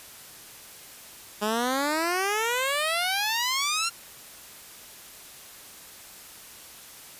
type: exponential sweep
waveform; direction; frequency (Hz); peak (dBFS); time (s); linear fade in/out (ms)
10% pulse; up; 205.7 to 1396.9; -16; 1.41-3.9; 20
effects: white hiss -46 dBFS RMS until 7.19 s + resampled to 32000 Hz